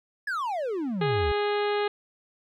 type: exponential sweep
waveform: triangle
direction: down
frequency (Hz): 1745 to 64.5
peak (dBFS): -25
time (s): 0.27-1.32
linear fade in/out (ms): 5
type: harmonic tone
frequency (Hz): 413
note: G#4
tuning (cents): -10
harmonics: 1 / 2 / 3 / 4 / 5 / 6 / 7 / 8 / 9 / 10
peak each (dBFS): -25 / -31 / -35 / -37 / -39 / -41 / -42 / -43 / -44 / -45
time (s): 1.01-1.88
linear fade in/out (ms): 5
effects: none